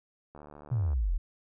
click train, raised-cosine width 1 ms, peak -34 dBFS, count 44, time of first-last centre 0.35-0.932 s, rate 73.9 Hz
sine exponential sweep, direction down, 130.81 to 35.61 Hz, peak -25 dBFS, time 0.71-1.18 s, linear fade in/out 10 ms
effects none

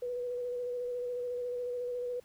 sine tone with vibrato, 490.8 Hz, B4, 11 cents flat, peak -33 dBFS, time 0.02-2.2 s, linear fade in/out 5 ms, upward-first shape square, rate 14 Hz, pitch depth 17 cents each way, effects pink hiss -64 dBFS RMS until 2.24 s

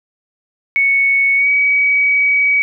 sine tone with pitch glide, 2217 to 2268 Hz, C#7 to C#7, 0 to +39 cents, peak -10 dBFS, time 0.76-2.62 s, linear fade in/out 0 ms, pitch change +39 cents, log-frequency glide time 1.36-1.48 s, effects none

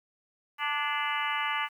harmonic tone with a mistuned harmonic, 293.7 Hz, D4, in tune, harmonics 3 / 4 / 5 / 6 / 7 / 8 / 9 / 10, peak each -34 / -33 / -39 / -37 / -34 / -40 / -40 / -37 dBFS, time 0.58-1.69 s, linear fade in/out 50 ms, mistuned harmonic 6, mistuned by -39 cents, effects 10-bit

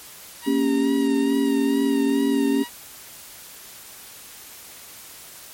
15% pulse tone with vibrato, 940 Hz, A#5, 14 cents sharp, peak -27 dBFS, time 0.41-2.7 s, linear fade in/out 50 ms, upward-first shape sine, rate 2.3 Hz, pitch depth 42 cents each way
sine chord, G diminished, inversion first, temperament equal with one note detuned, 233.1 / 277.2 / 397.5 Hz, Bb3 / Db4 / G4, 0 / 0 / +24 cents, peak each -24 / -19 / -25 dBFS, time 0.46-2.64 s, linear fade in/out 20 ms
effects white hiss -42 dBFS RMS until 5.53 s + MP3 64 kbps

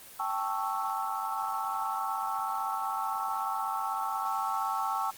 sine chord, A dominant seventh, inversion third, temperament equal, 784 / 880 / 1108.7 / 1318.5 Hz, G5 / A5 / C#6 / E6, 0 / 0 / 0 / 0 cents, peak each -34 dBFS, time 0.19-5.11 s, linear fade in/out 10 ms, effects white hiss -49 dBFS RMS until 5.17 s + Opus 24 kbps

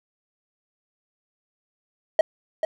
triangle tone with echo, 635 Hz, D#5, 35 cents sharp, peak -10 dBFS, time 2.19-2.21 s, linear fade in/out 2 ms, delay 440 ms, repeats 1, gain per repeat -8 dB, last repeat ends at 2.65 s, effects none

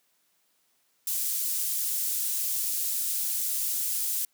pink high-pass noise, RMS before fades -29 dBFS, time 1.07-4.25 s, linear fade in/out 2 ms, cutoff 9600 Hz, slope 12 dB/octave, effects white hiss -70 dBFS RMS until 4.33 s + high-pass 150 Hz 12 dB/octave

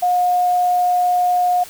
sine tone, 718 Hz, F5, 48 cents sharp, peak -13 dBFS, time 0.02-1.64 s, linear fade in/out 10 ms, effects white hiss -38 dBFS RMS until 1.69 s

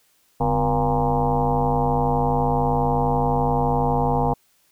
sine tone with frequency modulation, 478.3 Hz, A#4, 44 cents sharp, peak -17 dBFS, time 0.4-4.34 s, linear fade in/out 10 ms, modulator 112 Hz, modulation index 4.1, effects white hiss -62 dBFS RMS until 4.71 s

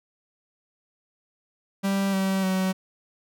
45% pulse tone with pitch steps, 196 / 192.08 / 188.23 Hz, G3 / G3 / F#3, 0 / -35 / +30 cents, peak -22 dBFS, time 1.83-2.73 s, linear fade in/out 20 ms, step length 300 ms, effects none

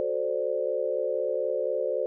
sine chord, D dominant seventh, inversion first, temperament equal, 370 / 440 / 523.3 / 587.3 Hz, F#4 / A4 / C5 / D5, 0 / 0 / 0 / 0 cents, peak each -34 / -32 / -28 / -31 dBFS, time 0-2.06 s, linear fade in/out 0 ms, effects none

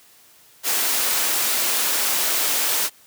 white high-pass noise, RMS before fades -21 dBFS, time 0.63-2.9 s, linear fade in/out 50 ms, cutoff 330 Hz, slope 12 dB/octave, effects white hiss -52 dBFS RMS until 3.06 s + high-pass 80 Hz 12 dB/octave

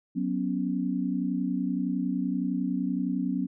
sine chord, F# suspended fourth, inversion none, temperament just, 185 / 246.7 / 277.5 Hz, F#3 / B3 / C#4, 0 / -2 / +2 cents, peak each -30 dBFS, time 0.15-3.47 s, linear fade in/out 20 ms, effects none

